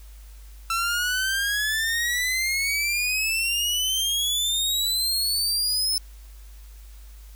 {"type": "exponential sweep", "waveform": "sawtooth", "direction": "up", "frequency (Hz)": [1334, 5274], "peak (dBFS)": -19, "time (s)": [0.7, 5.98], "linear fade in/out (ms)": 2, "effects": ["added 51 Hz sine -41 dBFS peak until 7.35 s", "white hiss -55 dBFS RMS until 7.35 s"]}